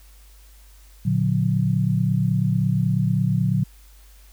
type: chord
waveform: sine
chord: Bb augmented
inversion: none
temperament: just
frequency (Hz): 116.54 / 145.68 / 182.1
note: Bb2 / D3 / F#3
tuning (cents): 0 / -14 / -27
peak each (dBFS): -22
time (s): 1.05-3.64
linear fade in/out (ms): 10
effects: added 50 Hz sine -46 dBFS peak until 4.32 s + white hiss -55 dBFS RMS until 4.32 s